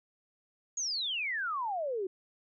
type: exponential sweep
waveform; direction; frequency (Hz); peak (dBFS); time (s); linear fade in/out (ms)
sine; down; 6790 to 360.9; -31; 0.77-2.07; 5
effects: none